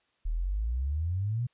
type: exponential sweep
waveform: sine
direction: up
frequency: 37.47 to 125.9 Hz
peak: -27 dBFS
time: 0.25-1.47 s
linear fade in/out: 10 ms
effects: white hiss -72 dBFS RMS until 1.53 s + resampled to 8000 Hz